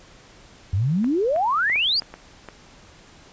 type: exponential sweep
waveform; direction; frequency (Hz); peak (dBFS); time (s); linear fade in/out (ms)
sine; up; 87.31 to 4978; -18; 0.73-2; 5
type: clicks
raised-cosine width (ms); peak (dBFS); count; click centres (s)
0.5; -21; 7; 1.044 / 1.362 / 1.699 / 1.759 / 2.021 / 2.14 / 2.487
effects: pink hiss -49 dBFS RMS until 3.32 s + resampled to 16000 Hz